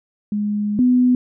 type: tone pair in turn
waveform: sine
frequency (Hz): 207.7 / 249.6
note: G#3 / B3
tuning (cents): 0 / +19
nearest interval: minor third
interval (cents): 319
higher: second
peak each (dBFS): -18 / -11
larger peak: second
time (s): 0.32-0.79 / 0.79-1.15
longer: first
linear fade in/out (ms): 2
effects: none